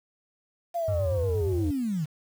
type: linear sweep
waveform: sine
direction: down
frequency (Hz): 698.5 to 142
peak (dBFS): -25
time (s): 0.74-2.06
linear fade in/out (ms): 20
type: tone with vibrato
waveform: sine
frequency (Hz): 90.4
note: F#2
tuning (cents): -40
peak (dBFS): -24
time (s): 0.88-1.71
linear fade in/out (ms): 5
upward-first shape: square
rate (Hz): 8.5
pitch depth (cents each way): 160
effects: tanh soft clip ceiling -19 dBFS + 8-bit

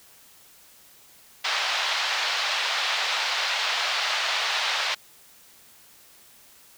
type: band-pass noise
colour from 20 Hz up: white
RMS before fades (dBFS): -26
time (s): 1.44-4.95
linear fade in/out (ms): 10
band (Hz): 670 to 4400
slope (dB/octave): 24
effects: white hiss -53 dBFS RMS until 6.77 s

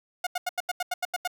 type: tone bursts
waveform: sawtooth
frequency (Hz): 720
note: F#5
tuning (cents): -47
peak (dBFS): -22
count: 10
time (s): 0.24-1.276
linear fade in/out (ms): 5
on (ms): 28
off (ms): 84
effects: none

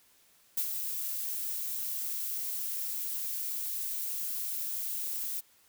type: noise with ADSR envelope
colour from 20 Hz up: violet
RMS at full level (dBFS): -29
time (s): 0.57-5.41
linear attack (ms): 6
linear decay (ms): 82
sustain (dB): -6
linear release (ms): 17
effects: white hiss -64 dBFS RMS until 5.68 s

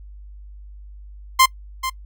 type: tone with echo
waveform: sawtooth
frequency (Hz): 1046.5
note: C6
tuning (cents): 0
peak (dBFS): -6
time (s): 1.39-1.46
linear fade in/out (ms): 10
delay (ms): 440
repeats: 1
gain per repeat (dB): -12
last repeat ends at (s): 1.9
effects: noise-tail reverb RT60 0.1 s tail -23 dB re dry + added 50 Hz sine -37 dBFS peak until 2.05 s

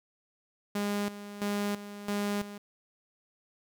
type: tone with tremolo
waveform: sawtooth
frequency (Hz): 204.3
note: G#3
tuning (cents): -28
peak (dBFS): -25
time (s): 0.75-2.58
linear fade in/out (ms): 5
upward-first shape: square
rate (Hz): 1.5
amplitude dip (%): 75
effects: none

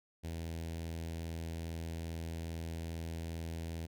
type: tone with notch filter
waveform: sawtooth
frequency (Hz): 82.41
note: E2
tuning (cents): 0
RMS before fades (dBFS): -41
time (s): 0.23-3.87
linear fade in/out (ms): 20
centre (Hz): 1200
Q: 1.1
effects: none

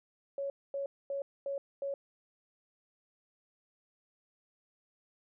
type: tone bursts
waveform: sine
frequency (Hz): 556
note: C#5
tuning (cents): +5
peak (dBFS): -33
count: 5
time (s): 0.38-1.94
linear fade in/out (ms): 2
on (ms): 120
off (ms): 240
effects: none

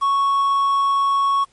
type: tone with quantisation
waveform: triangle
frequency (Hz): 1108.7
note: C#6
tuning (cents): 0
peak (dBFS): -13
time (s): 0.01-1.45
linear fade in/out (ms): 20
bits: 7
effects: pink hiss -58 dBFS RMS until 1.52 s + MP3 48 kbps

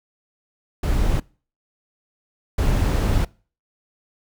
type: noise bursts at uneven times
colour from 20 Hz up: brown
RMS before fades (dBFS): -19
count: 2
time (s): 0.83-1.2 / 2.58-3.25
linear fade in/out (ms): 5
effects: noise-tail reverb RT60 0.4 s tail -24 dB re dry

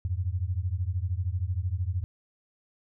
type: beating tone pair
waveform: sine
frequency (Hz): 85.2 / 98.2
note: F2 / G2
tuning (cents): -42 / +4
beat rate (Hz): 13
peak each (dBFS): -29 / -30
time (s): 0.05-2.04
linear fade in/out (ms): 0
effects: none

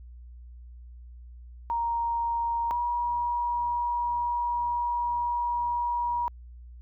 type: tone pair in turn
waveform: sine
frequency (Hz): 935 / 958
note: A#5 / A#5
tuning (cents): +5 / +47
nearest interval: unison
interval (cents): 42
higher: second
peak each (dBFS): -25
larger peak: neither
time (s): 1.7-2.71 / 2.71-6.28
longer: second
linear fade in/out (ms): 0
effects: added 60 Hz sine -43 dBFS peak until 6.81 s

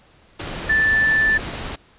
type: tone in noise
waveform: sine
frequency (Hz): 1760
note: A6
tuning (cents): 0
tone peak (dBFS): -14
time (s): 0.69-1.38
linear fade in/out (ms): 10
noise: pink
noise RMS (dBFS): -29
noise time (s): 0.39-1.76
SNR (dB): +12
effects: pink hiss -53 dBFS RMS until 1.98 s + resampled to 8000 Hz

